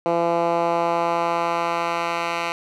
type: tone with band-pass filter sweep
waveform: 10% pulse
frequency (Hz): 169.6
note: E3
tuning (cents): +50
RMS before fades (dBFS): -22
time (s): 0.06-2.52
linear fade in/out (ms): 0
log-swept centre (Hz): 570 to 1900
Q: 1.1
effects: none